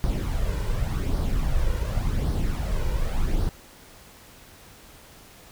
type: noise with flanger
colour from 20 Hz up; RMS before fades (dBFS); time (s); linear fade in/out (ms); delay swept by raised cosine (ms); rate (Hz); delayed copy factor
brown; -24; 0.04-3.49; 0; 0.2 to 2.1; 0.88; +0.6
effects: pink hiss -49 dBFS RMS until 5.51 s